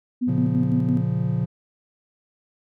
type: tone with tremolo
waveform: sine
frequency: 247.9 Hz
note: B3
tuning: 7 cents sharp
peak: -19 dBFS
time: 0.21-1.02 s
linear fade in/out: 20 ms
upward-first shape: square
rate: 5.9 Hz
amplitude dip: 55%
type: chord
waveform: triangle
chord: Bb minor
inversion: none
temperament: just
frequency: 116.54 / 139.85 / 174.81 Hz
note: Bb2 / Db3 / F3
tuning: 0 / +16 / +2 cents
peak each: -23 dBFS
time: 0.27-1.46 s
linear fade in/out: 20 ms
effects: none